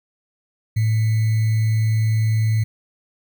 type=tone with sample-and-hold; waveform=sine; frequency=110 Hz; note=A2; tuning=in tune; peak=-15 dBFS; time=0.76-2.64 s; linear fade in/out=10 ms; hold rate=2100 Hz; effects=none